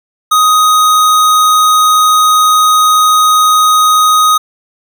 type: tone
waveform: square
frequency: 1251 Hz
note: D#6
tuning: 9 cents sharp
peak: -6 dBFS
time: 0.31-4.38 s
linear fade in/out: 10 ms
effects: none